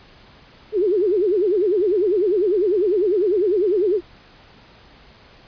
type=tone with vibrato; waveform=sine; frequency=389 Hz; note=G4; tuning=13 cents flat; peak=-15 dBFS; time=0.72-4.01 s; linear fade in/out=50 ms; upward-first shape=sine; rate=10 Hz; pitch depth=210 cents each way; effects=pink hiss -48 dBFS RMS until 5.47 s + resampled to 11025 Hz